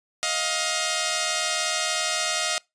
5% pulse tone pair together, 629.9 / 707 Hz, D#5 / F5, +21 / +21 cents, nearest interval major second, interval 200 cents, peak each -15 dBFS, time 0.23-2.58 s, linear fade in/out 0 ms, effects noise-tail reverb RT60 0.2 s tail -24 dB re dry + resampled to 22050 Hz

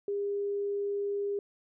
sine tone, 404 Hz, G#4, 48 cents flat, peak -29 dBFS, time 0.08-1.39 s, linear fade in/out 2 ms, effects none

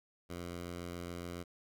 10% pulse tone, 87.2 Hz, F2, 2 cents flat, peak -33 dBFS, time 0.29-1.44 s, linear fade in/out 20 ms, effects none

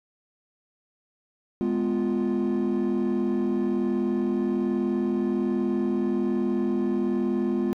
triangle chord, F diminished, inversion first, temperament equal with one note detuned, 207.7 / 248.9 / 349.2 Hz, Ab3 / Cb4 / F4, 0 / +14 / 0 cents, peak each -24 dBFS, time 1.61-7.73 s, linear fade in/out 0 ms, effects tanh soft clip ceiling -16 dBFS

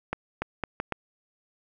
accelerating click train, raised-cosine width 0.5 ms, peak -13 dBFS, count 5, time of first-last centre 0.13-0.923 s, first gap 290 ms, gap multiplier 0.75, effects none

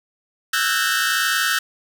sawtooth tone cluster, 1322 / 1471 / 1532 / 1632 / 1832 Hz, E6 / F#6 / G6 / G#6 / A#6, +5 / -11 / -40 / -31 / -31 cents, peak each -21 dBFS, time 0.53-1.59 s, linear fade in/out 5 ms, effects none

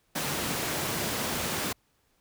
pink high-pass noise, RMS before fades -31 dBFS, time 0.15-1.73 s, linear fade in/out 10 ms, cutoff 120 Hz, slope 12 dB/octave, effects pink hiss -70 dBFS RMS until 2.2 s

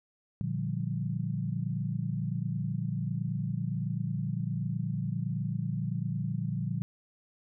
sine chord, G minor seventh, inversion first, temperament equal, 116.54 / 146.83 / 174.61 / 196 Hz, Bb2 / D3 / F3 / G3, 0 / 0 / 0 / 0 cents, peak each -34 / -34 / -35 / -39 dBFS, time 0.41-6.82 s, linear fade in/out 0 ms, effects none

